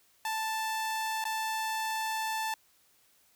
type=tone with dropouts; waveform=sawtooth; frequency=881 Hz; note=A5; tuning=2 cents sharp; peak=-27 dBFS; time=0.25-2.54 s; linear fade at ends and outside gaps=2 ms; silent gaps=1.241-1.252 s; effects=white hiss -66 dBFS RMS until 3.35 s